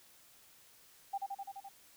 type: tone with echo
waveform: sine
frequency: 791 Hz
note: G5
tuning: 15 cents sharp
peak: -33 dBFS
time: 1.13-1.18 s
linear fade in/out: 10 ms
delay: 85 ms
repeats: 6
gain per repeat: -2 dB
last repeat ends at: 1.69 s
effects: white hiss -62 dBFS RMS until 1.96 s